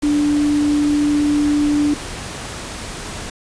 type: tone in noise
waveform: sine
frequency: 293.7 Hz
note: D4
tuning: in tune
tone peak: -13 dBFS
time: 0.03-1.94 s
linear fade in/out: 5 ms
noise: pink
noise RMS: -29 dBFS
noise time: 0.02-3.3 s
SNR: +13 dB
effects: resampled to 22050 Hz